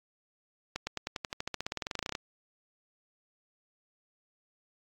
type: accelerating click train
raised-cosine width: 0.2 ms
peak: -16 dBFS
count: 24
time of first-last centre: 0.76-2.152 s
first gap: 110 ms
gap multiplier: 0.94
effects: AAC 48 kbps